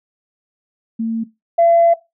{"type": "tone pair in turn", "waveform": "sine", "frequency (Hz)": [226.1, 677.5], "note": ["A3", "E5"], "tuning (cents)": [47, 47], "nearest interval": "octave + perfect fifth", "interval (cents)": 1900, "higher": "second", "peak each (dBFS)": [-17, -8], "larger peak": "second", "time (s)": [[0.99, 1.24], [1.58, 1.94]], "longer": "second", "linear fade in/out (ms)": 10, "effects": ["noise-tail reverb RT60 0.2 s tail -17 dB re dry", "tanh soft clip ceiling -4 dBFS"]}